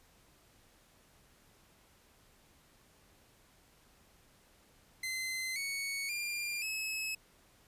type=tone with pitch steps; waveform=sawtooth; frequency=2061 / 2222 / 2395 / 2582 Hz; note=C7 / C#7 / D7 / E7; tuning=-27 / +4 / +33 / -37 cents; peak=-32 dBFS; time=5.03-7.15 s; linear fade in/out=5 ms; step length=530 ms; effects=pink hiss -65 dBFS RMS until 7.67 s + resampled to 32000 Hz